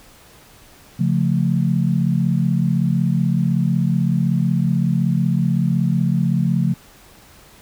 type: chord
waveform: sine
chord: Db augmented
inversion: none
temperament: equal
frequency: 138.59 / 174.61 / 220 Hz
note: Db3 / F3 / A3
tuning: 0 / 0 / 0 cents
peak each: -19 / -18 / -22 dBFS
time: 0.99-6.74 s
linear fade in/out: 10 ms
effects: pink hiss -47 dBFS RMS until 7.61 s